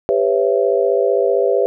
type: chord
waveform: sine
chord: C# half-diminished seventh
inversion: second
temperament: just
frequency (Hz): 399.1 / 498.9 / 554.4 / 665.2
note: G4 / B4 / C#5 / E5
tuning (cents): +31 / +17 / 0 / +16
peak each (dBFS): -17 / -17 / -19 / -21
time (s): 0.09-1.66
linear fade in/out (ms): 0
effects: none